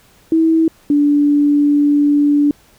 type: tone pair in turn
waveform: sine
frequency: 323.8 / 290.6 Hz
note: E4 / D4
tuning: -31 / -18 cents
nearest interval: major second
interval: 187 cents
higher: first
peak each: -9 dBFS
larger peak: neither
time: 0.32-0.68 / 0.9-2.51 s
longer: second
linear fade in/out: 2 ms
effects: pink hiss -50 dBFS RMS until 2.78 s